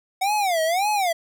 square tone with vibrato, 735 Hz, F#5, 12 cents flat, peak -20 dBFS, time 0.21-1.13 s, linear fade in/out 10 ms, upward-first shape sine, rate 1.8 Hz, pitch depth 250 cents each way, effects none

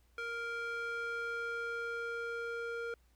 square tone with band-pass filter sweep, 466.7 Hz, A#4, 2 cents sharp, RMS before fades -39 dBFS, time 0.18-2.94 s, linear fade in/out 2 ms, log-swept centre 1700 to 1000 Hz, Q 2.1, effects added 60 Hz sine -66 dBFS peak until 3.15 s + pink hiss -74 dBFS RMS until 3.15 s

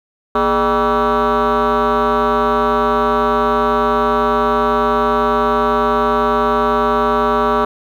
sine tone with frequency modulation, 784 Hz, G5, in tune, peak -9 dBFS, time 0.35-7.65 s, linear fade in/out 5 ms, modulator 182 Hz, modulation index 3, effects tanh soft clip ceiling -11 dBFS + 8-bit

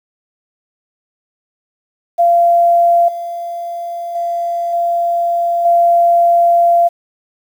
sine tone with level steps, 688 Hz, F5, 26 cents flat, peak -7 / -20 / -15 / -12 / -7 dBFS, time 2.18-6.89 s, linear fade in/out 20 ms, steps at 3.08 / 4.15 / 4.73 / 5.65 s, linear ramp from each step 5 ms, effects 7-bit

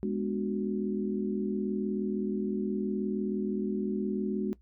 sine chord, G# half-diminished seventh, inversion none, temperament equal, 207.7 / 246.9 / 293.7 / 370 Hz, G#3 / B3 / D4 / F#4, 0 / 0 / 0 / 0 cents, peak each -31 / -37 / -37 / -33 dBFS, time 0.03-4.53 s, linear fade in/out 0 ms, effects noise-tail reverb RT60 0.1 s tail -18 dB re dry + added 60 Hz sine -57 dBFS peak until 4.61 s

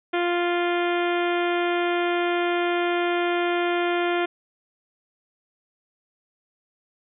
harmonic tone, 349.2 Hz, F4, in tune, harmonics 1 / 2 / 3 / 4 / 5 / 6 / 7 / 8 / 9 / 10, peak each -23 / -27 / -34 / -31 / -34 / -35 / -35 / -42 / -38 / -43 dBFS, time 0.13-4.26 s, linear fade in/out 10 ms, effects none

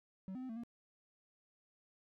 triangle tone with pitch steps, 189.6 / 255.5 / 258.6 / 224.5 / 235.4 Hz, F#3 / C4 / C4 / A3 / A#3, +43 / -41 / -20 / +35 / +17 cents, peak -40 dBFS, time 0.28-0.635 s, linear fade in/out 0 ms, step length 71 ms, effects none

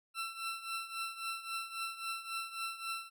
20% pulse tone with tremolo, 1343 Hz, E6, 32 cents sharp, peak -30 dBFS, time 0.14-3.1 s, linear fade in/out 50 ms, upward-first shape triangle, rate 3.7 Hz, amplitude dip 80%, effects none

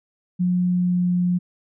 sine tone with pitch glide, 179.5 to 178.16 Hz, F3 to F3, +48 to +35 cents, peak -17 dBFS, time 0.39-1.39 s, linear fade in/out 20 ms, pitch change -13 cents, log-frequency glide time 0.63-1.13 s, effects none

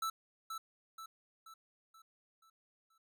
square tone with echo, 1320 Hz, E6, 2 cents sharp, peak -35 dBFS, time 0.02-0.1 s, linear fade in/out 5 ms, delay 480 ms, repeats 6, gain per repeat -6 dB, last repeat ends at 2.98 s, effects none

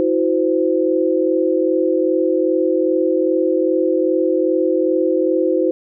sine tone cluster, 323 / 365.5 / 515 Hz, E4 / F#4 / C5, -35 / -21 / -28 cents, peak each -18 dBFS, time 0-5.71 s, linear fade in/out 0 ms, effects none

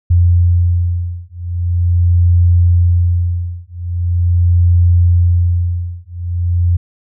sine beating tone pair, 87.1 / 87.52 Hz, F2 / F2, -4 / +4 cents, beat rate 0.42 Hz, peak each -12 dBFS, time 0.1-6.77 s, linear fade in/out 10 ms, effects none

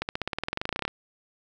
accelerating click train, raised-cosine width 0.3 ms, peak -12 dBFS, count 20, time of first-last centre 0.02-0.879 s, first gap 69 ms, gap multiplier 0.95, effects none

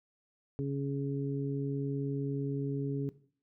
harmonic tone, 139.3 Hz, C#3, 9 cents sharp, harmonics 1 / 2 / 3, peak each -33 / -36 / -38 dBFS, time 0.59-3.09 s, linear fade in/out 0 ms, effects noise-tail reverb RT60 0.5 s tail -17 dB re dry

